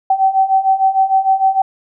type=beating tone pair; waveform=sine; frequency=765 / 771.6 Hz; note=G5 / G5; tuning=-42 / -28 cents; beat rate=6.6 Hz; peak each=-15 / -12 dBFS; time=0.1-1.62 s; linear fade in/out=5 ms; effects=none